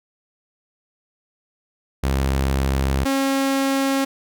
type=tone pair in turn; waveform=sawtooth; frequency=67.3 / 271.7 Hz; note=C2 / C#4; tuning=+49 / -35 cents; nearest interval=2 octaves; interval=2416 cents; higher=second; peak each=-14 dBFS; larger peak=neither; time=2.03-3.05 / 3.05-4.05 s; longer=first; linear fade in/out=10 ms; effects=none